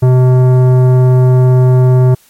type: tone with tanh clipping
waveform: triangle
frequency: 127.3 Hz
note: C3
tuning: 47 cents flat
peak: -6 dBFS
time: 0.02-2.15 s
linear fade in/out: 10 ms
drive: 18 dB
effects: white hiss -47 dBFS RMS until 2.29 s + MP3 64 kbps